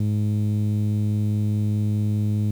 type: tone with low-pass filter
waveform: sawtooth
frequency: 104.9 Hz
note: G#2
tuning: 18 cents sharp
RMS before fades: -22 dBFS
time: 0-2.51 s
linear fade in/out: 5 ms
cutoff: 210 Hz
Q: 1.2
effects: 8-bit